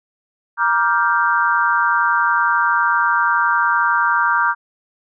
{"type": "chord", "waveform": "sine", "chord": "G minor seventh", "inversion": "first", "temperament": "equal with one note detuned", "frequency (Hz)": [944.3, 1174.7, 1396.9, 1568], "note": ["Bb5", "D6", "F6", "G6"], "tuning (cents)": [22, 0, 0, 0], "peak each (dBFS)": -19, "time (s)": [0.57, 4.55], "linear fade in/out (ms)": 50, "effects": []}